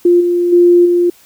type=tone with level steps; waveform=sine; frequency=350 Hz; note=F4; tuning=4 cents sharp; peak=-5 / -10 / -4 / -8 dBFS; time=0.05-1.1 s; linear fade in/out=5 ms; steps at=0.2 / 0.52 / 0.85 s; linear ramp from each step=10 ms; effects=white hiss -46 dBFS RMS until 1.25 s